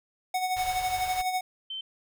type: tone with tremolo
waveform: square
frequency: 740 Hz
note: F#5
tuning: in tune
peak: -25 dBFS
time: 0.34-1.41 s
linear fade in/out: 5 ms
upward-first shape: sine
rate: 12 Hz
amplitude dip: 55%
type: band-stop noise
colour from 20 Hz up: pink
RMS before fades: -40 dBFS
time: 0.56-1.22 s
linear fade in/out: 10 ms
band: 110 to 540 Hz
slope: 24 dB/octave
type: tone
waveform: sine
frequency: 3093 Hz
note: G7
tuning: 24 cents flat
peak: -33 dBFS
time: 1.7-1.81 s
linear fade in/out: 5 ms
effects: none